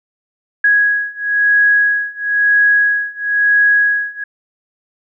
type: beating tone pair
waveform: sine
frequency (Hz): 1661.2 / 1662.2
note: G#6 / G#6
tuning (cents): 0 / +1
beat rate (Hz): 1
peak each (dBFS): -14 / -13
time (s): 0.64-4.24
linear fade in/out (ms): 5
effects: none